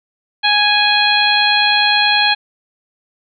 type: harmonic tone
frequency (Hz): 830.6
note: G#5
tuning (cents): 0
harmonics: 1 / 2 / 3 / 4 / 5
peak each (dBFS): -17 / -17 / -17 / -17 / -17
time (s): 0.43-2.35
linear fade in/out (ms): 20
effects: none